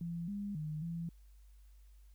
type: tone with pitch steps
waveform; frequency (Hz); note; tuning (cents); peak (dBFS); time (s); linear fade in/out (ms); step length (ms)
sine; 169.8 / 202.6 / 153.7 / 167.9; F3 / G#3 / D#3 / E3; -48 / -43 / -21 / +32; -37; 0.01-1.09; 2; 270
effects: added 50 Hz sine -56 dBFS peak until 2.14 s + white hiss -75 dBFS RMS until 2.14 s